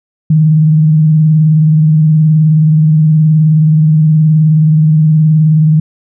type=tone with vibrato; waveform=sine; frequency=155.56 Hz; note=D#3; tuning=in tune; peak=-4 dBFS; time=0.3-5.8 s; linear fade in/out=5 ms; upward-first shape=triangle; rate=19 Hz; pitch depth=58 cents each way; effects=none